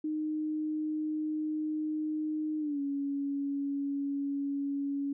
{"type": "tone with pitch glide", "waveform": "sine", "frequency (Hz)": [307.9, 280.7], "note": ["D#4", "C#4"], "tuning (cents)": [-18, 22], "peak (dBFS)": -30, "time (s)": [0.04, 5.13], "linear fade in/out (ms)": 5, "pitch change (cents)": -160, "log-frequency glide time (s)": [2.59, 2.8], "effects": []}